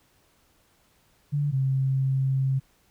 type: tone pair in turn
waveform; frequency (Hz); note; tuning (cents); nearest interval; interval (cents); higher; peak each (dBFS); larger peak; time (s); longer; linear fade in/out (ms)
sine; 144.9 / 133.74; D3 / C3; -23 / +38; minor second; 139; first; -22 / -21; second; 1.32-1.52 / 1.52-2.6; second; 20
effects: pink hiss -64 dBFS RMS until 2.9 s